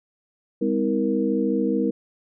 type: tone cluster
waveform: sine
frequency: 202.7 / 256.4 / 321.2 / 469 Hz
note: G#3 / C4 / E4 / A#4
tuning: -42 / -35 / -45 / +11 cents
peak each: -25 dBFS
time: 0.61-1.91 s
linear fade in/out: 10 ms
effects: none